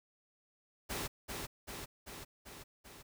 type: noise with echo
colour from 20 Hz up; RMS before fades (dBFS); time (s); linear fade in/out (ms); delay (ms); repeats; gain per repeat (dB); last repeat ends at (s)
pink; -39; 0.89-1.08; 20; 390; 5; -3; 3.03
effects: none